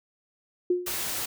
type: tone with exponential decay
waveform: sine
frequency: 357.7 Hz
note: F4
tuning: 41 cents sharp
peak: -18 dBFS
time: 0.7-1.01 s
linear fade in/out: 5 ms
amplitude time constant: 67 ms
type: noise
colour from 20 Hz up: white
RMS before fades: -31 dBFS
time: 0.86-1.26 s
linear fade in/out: 10 ms
effects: none